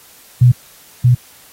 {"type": "tone with echo", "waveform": "sine", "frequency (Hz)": 123.47, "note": "B2", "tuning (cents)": 0, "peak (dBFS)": -4, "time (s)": [0.41, 0.52], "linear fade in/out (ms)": 10, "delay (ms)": 630, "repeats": 1, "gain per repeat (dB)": -2, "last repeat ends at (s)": 1.15, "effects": ["white hiss -44 dBFS RMS until 1.52 s", "AAC 48 kbps"]}